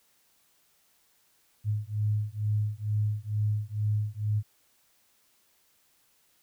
sine beating tone pair, 104.6 / 106.8 Hz, G#2 / G#2, +13 / +49 cents, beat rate 2.2 Hz, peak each -29 dBFS, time 1.64-4.43 s, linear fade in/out 50 ms, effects white hiss -67 dBFS RMS until 6.42 s

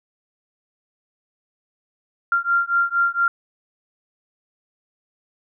sine beating tone pair, 1385 / 1389.3 Hz, F6 / F6, -15 / -9 cents, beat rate 4.3 Hz, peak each -20 dBFS, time 2.32-3.28 s, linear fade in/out 2 ms, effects none

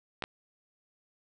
clicks, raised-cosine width 0.3 ms, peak -18 dBFS, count 2, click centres 0.223 / 0.239 s, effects none

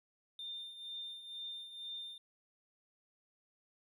triangle tone with tremolo, 3608 Hz, A7, 43 cents sharp, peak -37 dBFS, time 0.39-2.18 s, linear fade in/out 2 ms, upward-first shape triangle, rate 2.1 Hz, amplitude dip 75%, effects tanh soft clip ceiling -39 dBFS

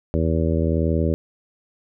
harmonic tone, 81.1 Hz, E2, 28 cents flat, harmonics 1 / 2 / 3 / 4 / 5 / 6 / 7, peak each -21 / -24 / -26 / -27 / -28 / -29 / -29 dBFS, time 0.14-1.14 s, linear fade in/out 0 ms, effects none

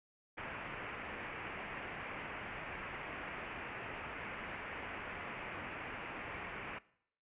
white low-pass noise, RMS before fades -45 dBFS, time 0.37-6.79 s, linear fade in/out 10 ms, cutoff 2600 Hz, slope 48 dB/octave, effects noise-tail reverb RT60 0.7 s tail -21 dB re dry + resampled to 8000 Hz

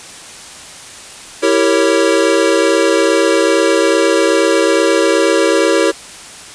square chord, E diminished seventh, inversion none, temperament equal with one note detuned, 329.6 / 392 / 460.3 / 554.4 Hz, E4 / G4 / Bb4 / Db5, 0 / 0 / -22 / 0 cents, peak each -16 dBFS, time 1.42-5.92 s, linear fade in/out 20 ms, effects white hiss -33 dBFS RMS until 6.54 s + resampled to 22050 Hz

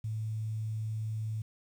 sine tone, 109.4 Hz, A2, 9 cents flat, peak -32 dBFS, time 0.04-1.42 s, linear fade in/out 5 ms, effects 10-bit

